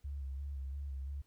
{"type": "tone with vibrato", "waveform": "sine", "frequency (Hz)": 69, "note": "C#2", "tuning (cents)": -7, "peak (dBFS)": -38, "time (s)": [0.04, 1.22], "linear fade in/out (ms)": 10, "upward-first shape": "square", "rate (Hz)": 2.9, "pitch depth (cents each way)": 40, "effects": ["pink hiss -75 dBFS RMS until 1.26 s"]}